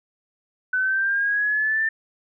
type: linear sweep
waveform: sine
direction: up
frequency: 1500 to 1791 Hz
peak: -19 dBFS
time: 0.73-1.89 s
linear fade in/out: 5 ms
effects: none